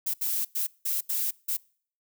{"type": "noise bursts at uneven times", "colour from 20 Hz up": "violet", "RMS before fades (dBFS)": -28, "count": 6, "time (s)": [[0.06, 0.14], [0.21, 0.45], [0.55, 0.67], [0.85, 1.01], [1.09, 1.31], [1.48, 1.57]], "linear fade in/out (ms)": 10, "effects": ["noise-tail reverb RT60 0.5 s tail -25 dB re dry"]}